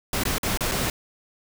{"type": "noise with dropouts", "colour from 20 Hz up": "pink", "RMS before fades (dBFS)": -25, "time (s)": [0.13, 0.9], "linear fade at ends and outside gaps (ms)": 2, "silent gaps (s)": [[0.236, 0.252], [0.383, 0.431], [0.574, 0.607], [0.714, 0.718]], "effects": []}